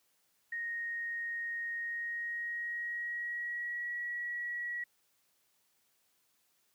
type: tone with pitch glide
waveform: sine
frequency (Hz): 1864.7 to 1922.7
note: A#6 to B6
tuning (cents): 0 to -47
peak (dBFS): -35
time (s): 0.52-4.84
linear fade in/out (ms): 5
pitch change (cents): +53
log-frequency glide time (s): 1.77-3.92
effects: white hiss -74 dBFS RMS until 6.74 s + high-pass 80 Hz 12 dB/octave